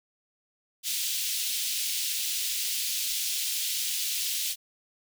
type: high-pass noise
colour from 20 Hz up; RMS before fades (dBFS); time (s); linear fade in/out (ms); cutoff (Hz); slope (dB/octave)
pink; -30; 0.83-4.56; 50; 3000; 24
effects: none